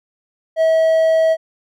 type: tone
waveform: triangle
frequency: 645 Hz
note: E5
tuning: 38 cents flat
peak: -9 dBFS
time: 0.56-1.37 s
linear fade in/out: 50 ms
effects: none